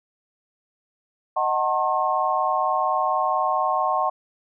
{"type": "chord", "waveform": "sine", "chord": "D# diminished seventh", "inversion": "none", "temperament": "just", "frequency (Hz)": [622.3, 746.7, 896, 1075.3], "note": ["D#5", "F#5", "A5", "C6"], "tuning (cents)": [0, 16, 31, 47], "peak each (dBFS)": [-27, -24, -27, -23], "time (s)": [1.36, 4.1], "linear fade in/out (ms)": 10, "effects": []}